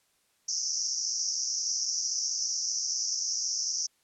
pink band-pass noise, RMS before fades -31 dBFS, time 0.48-3.87 s, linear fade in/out 10 ms, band 5300 to 6200 Hz, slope 96 dB/octave, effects white hiss -70 dBFS RMS until 4.03 s + low-pass 11000 Hz 12 dB/octave

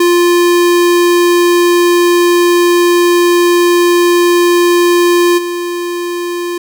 square tone with level steps, 349.2 Hz, F4, in tune, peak -7 / -16 dBFS, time 0-6.58 s, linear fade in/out 5 ms, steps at 5.37 s, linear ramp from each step 20 ms, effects 8-bit

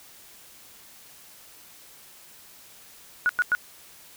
sine tone bursts, 1461 Hz, F#6, 22 cents flat, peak -18 dBFS, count 3, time 3.26-3.55 s, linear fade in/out 0 ms, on 32 ms, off 97 ms, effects white hiss -50 dBFS RMS until 4.16 s

